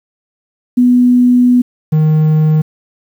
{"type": "tone pair in turn", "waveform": ["sine", "triangle"], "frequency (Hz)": [246.9, 155.22], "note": ["B3", "D#3"], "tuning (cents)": [0, -4], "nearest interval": "minor sixth", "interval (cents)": 804, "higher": "first", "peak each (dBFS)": -5, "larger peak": "neither", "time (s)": [[0.77, 1.62], [1.92, 2.62]], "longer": "first", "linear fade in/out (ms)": 10, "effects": ["7-bit"]}